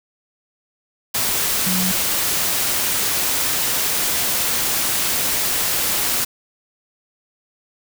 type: tone in noise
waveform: sine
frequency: 185 Hz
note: F#3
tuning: in tune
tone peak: -21 dBFS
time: 1.66-1.92 s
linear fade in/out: 10 ms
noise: white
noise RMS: -20 dBFS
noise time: 1.14-6.25 s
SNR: -4 dB
effects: none